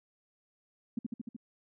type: tone with echo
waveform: sine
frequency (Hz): 233.1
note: A#3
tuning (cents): 0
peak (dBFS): -29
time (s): 0.97-0.99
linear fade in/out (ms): 5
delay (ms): 75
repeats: 5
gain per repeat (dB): -2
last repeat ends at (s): 1.365
effects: none